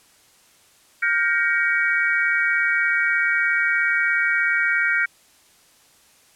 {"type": "chord", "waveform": "sine", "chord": "G half-diminished seventh", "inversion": "third", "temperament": "just", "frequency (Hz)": [1411.2, 1568, 1881.6, 2258], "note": ["F6", "G6", "Bb6", "Db7"], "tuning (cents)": [18, 0, 16, 31], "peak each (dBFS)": -23, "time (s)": [1.02, 5.06], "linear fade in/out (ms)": 10, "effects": ["white hiss -55 dBFS RMS until 6.35 s", "low-pass 11000 Hz 12 dB/octave"]}